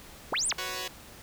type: linear two-way sweep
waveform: sine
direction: up then down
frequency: 69.1 to 9640 to 69.1 Hz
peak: -26 dBFS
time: 0.32-0.53 s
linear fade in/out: 5 ms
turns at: 0.48 s
type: chord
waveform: 5% pulse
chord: F# suspended fourth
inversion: none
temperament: equal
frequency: 370 / 493.9 / 554.4 Hz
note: F#4 / B4 / C#5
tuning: 0 / 0 / 0 cents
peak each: -26 dBFS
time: 0.58-0.88 s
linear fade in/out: 5 ms
effects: pink hiss -49 dBFS RMS until 1.22 s